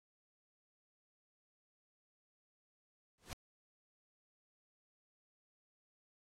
pink noise with exponential growth, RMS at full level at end -42 dBFS, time 3.18-3.33 s, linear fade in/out 0 ms, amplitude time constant 32 ms, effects low-pass 10000 Hz 12 dB/octave + AAC 64 kbps

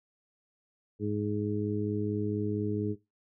harmonic tone, 104.4 Hz, G#2, 10 cents sharp, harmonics 1 / 2 / 3 / 4, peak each -34 / -34 / -34 / -34 dBFS, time 0.99-2.96 s, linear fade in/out 50 ms, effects noise-tail reverb RT60 0.2 s tail -17 dB re dry

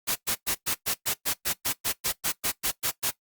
white noise bursts, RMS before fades -26 dBFS, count 16, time 0.07-3.112 s, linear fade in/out 20 ms, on 87 ms, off 110 ms, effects noise-tail reverb RT60 0.1 s tail -17 dB re dry + Opus 48 kbps

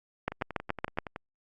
two click trains, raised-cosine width 0.5 ms, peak -13 / -22 dBFS, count 6 / 10, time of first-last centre 0.28-0.986 / 0.32-1.161 s, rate 7.08 / 10.7 Hz, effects Opus 48 kbps

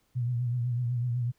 sine tone with vibrato, 121.6 Hz, B2, 26 cents flat, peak -26 dBFS, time 0.15-1.32 s, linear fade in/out 20 ms, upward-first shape triangle, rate 8 Hz, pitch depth 71 cents each way, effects pink hiss -71 dBFS RMS until 1.38 s

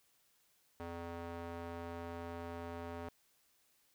square tone with band-pass filter, 84.9 Hz, F2, 48 cents flat, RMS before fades -45 dBFS, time 0.8-3.09 s, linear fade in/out 0 ms, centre 700 Hz, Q 0.75, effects white hiss -73 dBFS RMS until 3.94 s

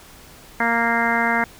harmonic tone, 232.5 Hz, A#3, 4 cents flat, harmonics 1 / 2 / 3 / 4 / 5 / 6 / 7 / 8 / 9, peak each -25 / -30 / -25 / -24 / -30 / -26 / -24 / -27 / -25 dBFS, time 0.6-1.44 s, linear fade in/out 2 ms, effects pink hiss -45 dBFS RMS until 1.59 s

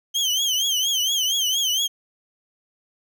30% pulse tone with vibrato, 3136 Hz, G7, in tune, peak -17 dBFS, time 0.14-1.88 s, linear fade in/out 20 ms, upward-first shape triangle, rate 4.3 Hz, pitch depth 130 cents each way, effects none

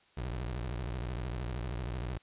25% pulse tone with vibrato, 60.8 Hz, B1, 26 cents flat, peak -31 dBFS, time 0.17-2.18 s, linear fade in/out 5 ms, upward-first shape sine, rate 13 Hz, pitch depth 240 cents each way, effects white hiss -65 dBFS RMS until 2.22 s + resampled to 8000 Hz

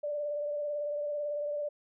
sine tone with vibrato, 587.3 Hz, D5, in tune, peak -31 dBFS, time 0.03-1.69 s, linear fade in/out 10 ms, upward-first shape triangle, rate 18 Hz, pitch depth 35 cents each way, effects none

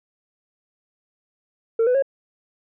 sine tone with pitch steps, 454.8 / 498.8 / 547.1 Hz, A#4 / B4 / C#5, -43 / +17 / -23 cents, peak -13 dBFS, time 1.79-2.024 s, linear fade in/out 5 ms, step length 78 ms, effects tanh soft clip ceiling -14 dBFS

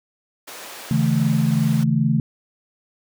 pink high-pass noise, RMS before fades -37 dBFS, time 0.47-1.84 s, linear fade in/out 10 ms, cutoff 490 Hz, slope 12 dB/octave
sine chord, A major, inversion first, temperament equal with one note detuned, 138.59 / 161.14 / 220 Hz, C#3 / E3 / A3, 0 / -39 / 0 cents, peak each -20 / -20 / -20 dBFS, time 0.91-2.2 s, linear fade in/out 2 ms
effects none

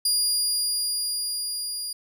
25% pulse tone with level ramp, 4838 Hz, D#8, 49 cents flat, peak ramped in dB -15 to -25 dBFS, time 0.05-1.93 s, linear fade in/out 5 ms, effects none

